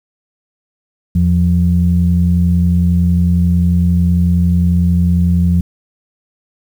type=tone pair together; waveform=sine; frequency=83.56 / 174.61 Hz; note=E2 / F3; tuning=+24 / 0 cents; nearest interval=octave + minor second; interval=1276 cents; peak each=-11 dBFS; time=1.15-5.61 s; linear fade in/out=5 ms; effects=tanh soft clip ceiling -1 dBFS + 7-bit